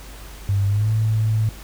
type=tone with pitch glide; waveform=sine; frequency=99.3 to 109.55 Hz; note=G2 to A2; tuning=+23 to -7 cents; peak=-16 dBFS; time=0.49-1.49 s; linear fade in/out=0 ms; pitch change=+170 cents; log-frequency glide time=0.67-0.9 s; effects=added 50 Hz sine -37 dBFS peak until 1.63 s + pink hiss -42 dBFS RMS until 1.63 s